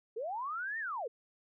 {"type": "linear two-way sweep", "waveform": "sine", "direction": "up then down", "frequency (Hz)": [411.6, 1864.7, 411.6], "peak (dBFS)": -35, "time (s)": [0.16, 1.08], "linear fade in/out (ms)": 10, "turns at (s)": 0.79, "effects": []}